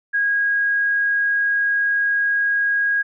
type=tone; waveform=sine; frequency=1641 Hz; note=G#6; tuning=21 cents flat; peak=-16 dBFS; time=0.13-3.03 s; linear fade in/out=20 ms; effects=none